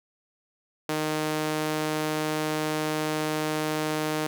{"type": "tone with high-pass filter", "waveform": "sawtooth", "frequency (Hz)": 154.3, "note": "D#3", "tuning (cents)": -14, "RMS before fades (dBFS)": -28, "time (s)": [0.89, 4.27], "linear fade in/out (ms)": 2, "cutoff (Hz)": 310, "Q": 0.9, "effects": []}